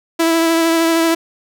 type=tone with vibrato; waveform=sawtooth; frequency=329.6 Hz; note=E4; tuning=in tune; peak=-8 dBFS; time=0.19-1.15 s; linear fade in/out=10 ms; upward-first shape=triangle; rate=13 Hz; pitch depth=21 cents each way; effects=none